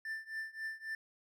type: tone with tremolo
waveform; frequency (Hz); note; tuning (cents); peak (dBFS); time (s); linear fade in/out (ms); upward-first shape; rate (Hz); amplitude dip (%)
triangle; 1775; A6; +15; -34; 0.05-0.95; 2; triangle; 3.7; 95
effects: none